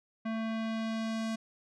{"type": "tone with low-pass filter sweep", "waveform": "square", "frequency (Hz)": 223.2, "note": "A3", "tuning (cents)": 25, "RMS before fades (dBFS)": -34, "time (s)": [0.25, 1.36], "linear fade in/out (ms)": 10, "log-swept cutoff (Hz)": [2200, 7300], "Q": 1, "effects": []}